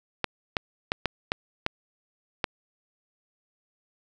clicks, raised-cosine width 0.3 ms, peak -8 dBFS, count 7, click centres 0.243 / 0.568 / 0.919 / 1.057 / 1.319 / 1.664 / 2.442 s, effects none

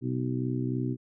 harmonic tone, 63.3 Hz, B1, 43 cents sharp, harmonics 2 / 3 / 4 / 5 / 6, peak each -30 / -41 / -32 / -35 / -38 dBFS, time 0.01-0.97 s, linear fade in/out 50 ms, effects none

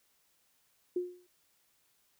sine tone with exponential decay, 358.1 Hz, F4, 43 cents sharp, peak -27 dBFS, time 0.96-1.27 s, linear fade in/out 5 ms, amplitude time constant 66 ms, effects white hiss -72 dBFS RMS until 2.19 s

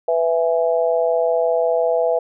harmonic tone, 165.6 Hz, E3, 8 cents sharp, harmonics 3 / 4 / 5, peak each -18 / -18 / -27 dBFS, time 0.08-2.19 s, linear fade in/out 5 ms, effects none

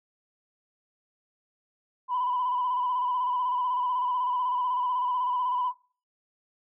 sine tone with vibrato, 996 Hz, B5, 14 cents sharp, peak -24 dBFS, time 2.08-5.73 s, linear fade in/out 50 ms, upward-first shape square, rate 16 Hz, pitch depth 33 cents each way, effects noise-tail reverb RT60 0.4 s tail -21 dB re dry + tanh soft clip ceiling -20 dBFS

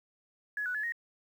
sine tone with pitch steps, 1689 / 1479 / 1711 / 1870 Hz, G#6 / F#6 / A6 / A#6, +29 / -1 / -49 / +5 cents, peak -31 dBFS, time 0.57-0.922 s, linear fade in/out 2 ms, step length 88 ms, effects 10-bit

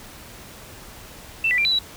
sine tone with pitch steps, 2673 / 1978 / 2370 / 3971 / 3910 Hz, E7 / B6 / D7 / B7 / B7, +23 / +2 / +15 / +9 / -18 cents, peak -17 dBFS, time 1.44-1.79 s, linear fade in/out 5 ms, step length 70 ms, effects pink hiss -42 dBFS RMS until 1.96 s

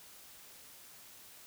silence, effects white hiss -55 dBFS RMS until 1.46 s

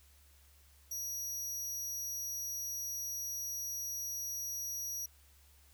sawtooth tone, 5780 Hz, F#8, 41 cents flat, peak -35 dBFS, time 0.91-5.06 s, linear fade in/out 5 ms, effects added 70 Hz sine -62 dBFS peak until 5.73 s + white hiss -66 dBFS RMS until 5.73 s

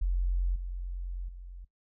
sine tone with level steps, 44.56 Hz, F1, 36 cents sharp, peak -25 / -33 / -41 dBFS, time 0.01-1.65 s, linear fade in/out 10 ms, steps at 0.55 / 1.28 s, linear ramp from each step 10 ms, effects noise-tail reverb RT60 0.1 s tail -18 dB re dry

